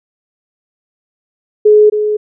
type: tone with echo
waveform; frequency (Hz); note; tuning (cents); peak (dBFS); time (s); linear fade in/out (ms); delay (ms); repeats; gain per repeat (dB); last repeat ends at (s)
sine; 422.8; G#4; +31; -3; 1.65-1.9; 10; 270; 1; -8; 2.17
effects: none